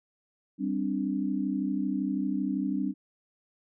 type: chord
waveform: sine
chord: G suspended fourth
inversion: none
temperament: just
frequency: 196 / 261.3 / 294 Hz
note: G3 / C4 / D4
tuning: 0 / -2 / +2 cents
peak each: -31 dBFS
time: 0.58-2.94 s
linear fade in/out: 50 ms
effects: none